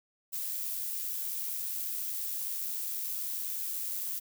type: noise with amplitude modulation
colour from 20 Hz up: violet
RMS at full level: -34 dBFS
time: 0.32-4.2 s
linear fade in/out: 20 ms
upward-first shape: sine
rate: 90.3 Hz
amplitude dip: 30%
effects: none